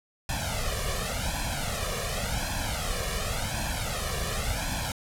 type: noise with flanger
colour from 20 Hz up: pink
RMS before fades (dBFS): -30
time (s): 0.29-4.92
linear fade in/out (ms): 2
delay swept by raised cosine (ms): 1.2 to 1.74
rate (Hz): 0.9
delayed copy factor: +0.9
effects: low-pass 12000 Hz 12 dB/octave